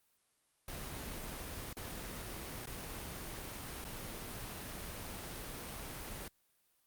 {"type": "noise with dropouts", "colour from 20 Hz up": "pink", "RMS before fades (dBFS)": -44, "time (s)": [0.68, 6.28], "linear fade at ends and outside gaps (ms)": 2, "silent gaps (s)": [[1.73, 1.768], [2.659, 2.671], [3.843, 3.849]], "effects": ["white hiss -75 dBFS RMS until 6.86 s", "Opus 32 kbps"]}